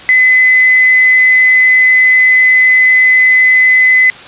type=tone with quantisation; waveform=sine; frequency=2023 Hz; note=B6; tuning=41 cents sharp; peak=-4 dBFS; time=0.09-4.1 s; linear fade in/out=0 ms; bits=4; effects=white hiss -31 dBFS RMS until 4.27 s + resampled to 8000 Hz